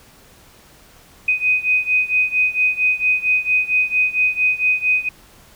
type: beating tone pair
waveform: sine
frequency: 2500 / 2504.4 Hz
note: D#7 / D#7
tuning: +8 / +11 cents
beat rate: 4.4 Hz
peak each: -17 / -19 dBFS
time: 1.28-5.09 s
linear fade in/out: 5 ms
effects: pink hiss -48 dBFS RMS until 5.55 s